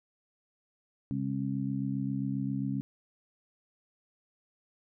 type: harmonic tone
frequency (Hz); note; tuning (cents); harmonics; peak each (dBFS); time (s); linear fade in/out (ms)
67.5; C#2; -45; 2 / 3 / 4; -34 / -34 / -34; 1.11-2.81; 0
effects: none